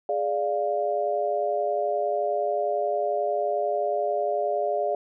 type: chord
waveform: sine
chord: D diminished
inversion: second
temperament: equal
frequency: 415.3 / 587.3 / 698.5 Hz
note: Ab4 / D5 / F5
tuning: 0 / 0 / 0 cents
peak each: -29 / -26 / -27 dBFS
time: 0.09-4.95 s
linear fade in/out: 2 ms
effects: none